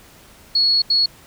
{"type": "tone bursts at uneven times", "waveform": "sine", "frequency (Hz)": 4355, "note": "C#8", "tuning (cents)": -31, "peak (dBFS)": -13, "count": 2, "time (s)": [[0.55, 0.82], [0.9, 1.06]], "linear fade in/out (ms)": 5, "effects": ["pink hiss -47 dBFS RMS until 1.26 s"]}